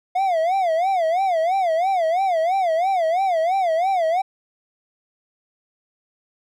triangle tone with vibrato, 707 Hz, F5, 21 cents sharp, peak -15 dBFS, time 0.15-4.22 s, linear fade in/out 10 ms, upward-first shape sine, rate 3 Hz, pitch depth 180 cents each way, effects none

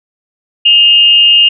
sine tone with frequency modulation, 2830 Hz, F7, 22 cents sharp, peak -3 dBFS, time 0.65-1.49 s, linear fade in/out 10 ms, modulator 265 Hz, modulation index 0.32, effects none

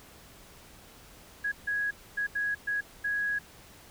sine tone bursts at uneven times, 1662 Hz, G#6, 1 cent sharp, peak -27 dBFS, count 6, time 1.44-1.52 / 1.67-1.91 / 2.17-2.27 / 2.35-2.55 / 2.67-2.81 / 3.04-3.39 s, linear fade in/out 10 ms, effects pink hiss -53 dBFS RMS until 3.9 s

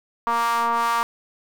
square ring-modulated tone, 116.54 Hz, A#2, in tune, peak -17 dBFS, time 0.27-1.03 s, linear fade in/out 0 ms, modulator 1050 Hz, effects none

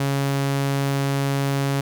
sawtooth tone, 138.59 Hz, C#3, in tune, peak -16 dBFS, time 0-1.81 s, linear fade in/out 5 ms, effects none

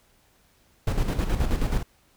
brown noise with tremolo, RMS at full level -22 dBFS, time 0.87-1.83 s, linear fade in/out 5 ms, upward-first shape square, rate 9.4 Hz, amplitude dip 55%, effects pink hiss -62 dBFS RMS until 2.16 s

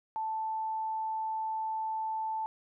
sine tone, 880 Hz, A5, in tune, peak -31 dBFS, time 0.16-2.46 s, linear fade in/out 0 ms, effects none

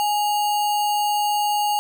sine tone with sample-and-hold, 830.6 Hz, G#5, in tune, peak -18 dBFS, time 0-1.79 s, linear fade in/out 0 ms, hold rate 3675 Hz, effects none

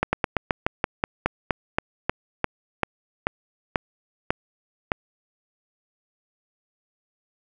slowing click train, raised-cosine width 0.5 ms, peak -5 dBFS, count 18, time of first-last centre 0.03-4.918 s, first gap 100 ms, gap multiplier 1.12, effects none

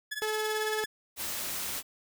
sawtooth tone with tremolo, 1709 Hz, G#6, 49 cents sharp, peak -27 dBFS, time 0.11-0.86 s, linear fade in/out 10 ms, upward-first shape triangle, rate 18 Hz, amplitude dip 95%
sawtooth tone, 431.4 Hz, A4, 34 cents flat, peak -26 dBFS, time 0.22-0.84 s, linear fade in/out 0 ms
white noise, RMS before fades -35 dBFS, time 1.16-1.83 s, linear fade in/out 50 ms
effects none

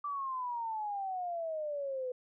sine exponential sweep, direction down, 1174.7 to 497.2 Hz, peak -34 dBFS, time 0.04-2.12 s, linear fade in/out 5 ms, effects none

